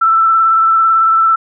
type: tone with vibrato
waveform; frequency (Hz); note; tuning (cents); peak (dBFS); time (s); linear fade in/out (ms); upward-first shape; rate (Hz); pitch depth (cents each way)
sine; 1329; E6; +14; -7; 0.01-1.36; 10; sine; 18; 20
effects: none